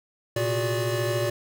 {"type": "tone cluster", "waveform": "square", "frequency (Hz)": [115.8, 129.5, 364.7, 407.3, 580], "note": ["A#2", "C3", "F#4", "G#4", "D5"], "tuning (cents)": [-11, -17, -25, -34, -22], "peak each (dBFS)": [-29, -38, -30, -36, -29], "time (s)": [0.36, 1.3], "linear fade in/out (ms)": 5, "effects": []}